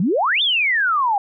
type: exponential two-way sweep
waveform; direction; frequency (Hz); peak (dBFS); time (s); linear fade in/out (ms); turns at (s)
sine; up then down; 158.9 to 3630 to 777; -15; 0-1.18; 2; 0.42
effects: none